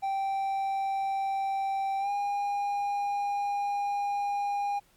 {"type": "tone with pitch glide", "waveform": "triangle", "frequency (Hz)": [781, 810.4], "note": ["G5", "G#5"], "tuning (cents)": [-7, -43], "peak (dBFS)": -25, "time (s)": [0.02, 4.8], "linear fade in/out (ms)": 20, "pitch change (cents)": 64, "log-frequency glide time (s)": [1.99, 2.1], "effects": ["pink hiss -64 dBFS RMS until 4.96 s", "MP3 96 kbps"]}